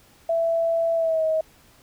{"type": "tone with pitch glide", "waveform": "sine", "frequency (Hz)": [664, 634.7], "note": ["E5", "D#5"], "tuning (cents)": [12, 34], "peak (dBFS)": -19, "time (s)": [0.29, 1.41], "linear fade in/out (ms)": 5, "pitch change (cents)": -78, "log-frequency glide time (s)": [0.95, 1.24], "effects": ["pink hiss -55 dBFS RMS until 1.82 s"]}